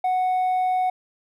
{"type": "tone with hard clipping", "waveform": "triangle", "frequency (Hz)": 739, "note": "F#5", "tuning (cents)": -2, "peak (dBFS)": -18, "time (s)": [0.04, 0.9], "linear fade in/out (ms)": 5, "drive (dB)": 1, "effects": []}